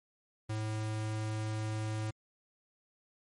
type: tone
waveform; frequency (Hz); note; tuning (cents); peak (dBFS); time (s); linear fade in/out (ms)
square; 108.5; A2; -24; -34; 0.49-2.11; 10
effects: MP3 48 kbps